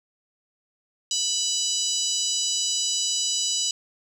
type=harmonic tone; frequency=987.8 Hz; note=B5; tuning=in tune; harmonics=3 / 4 / 5 / 6 / 7 / 8; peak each=-30 / -30 / -30 / -30 / -30 / -30 dBFS; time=1.11-3.71 s; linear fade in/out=2 ms; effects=8-bit